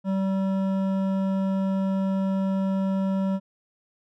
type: tone with hard clipping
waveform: triangle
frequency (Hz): 192.5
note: G3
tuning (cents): -31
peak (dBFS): -24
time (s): 0.04-3.4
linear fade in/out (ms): 50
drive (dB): 15
effects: none